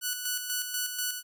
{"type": "tone with tremolo", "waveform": "5% pulse", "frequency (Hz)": 1480, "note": "F#6", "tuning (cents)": 0, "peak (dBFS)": -17, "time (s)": [0.01, 1.23], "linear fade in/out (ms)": 50, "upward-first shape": "square", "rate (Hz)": 4.1, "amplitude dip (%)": 50, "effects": []}